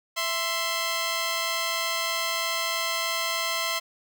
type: tone pair together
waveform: 10% pulse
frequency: 663.3 / 1046.5 Hz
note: E5 / C6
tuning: +11 / 0 cents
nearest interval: minor sixth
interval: 789 cents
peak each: -21 / -19 dBFS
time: 0.16-3.8 s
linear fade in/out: 20 ms
effects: none